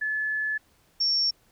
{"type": "tone pair in turn", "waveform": "sine", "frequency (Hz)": [1725, 5477], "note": ["A6", "F8"], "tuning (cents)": [-35, -35], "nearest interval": "octave + minor sixth", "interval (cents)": 2000, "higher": "second", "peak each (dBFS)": [-25, -21], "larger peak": "second", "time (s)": [[0.01, 0.58], [1, 1.31]], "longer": "first", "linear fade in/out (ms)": 10, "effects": ["pink hiss -63 dBFS RMS until 1.51 s"]}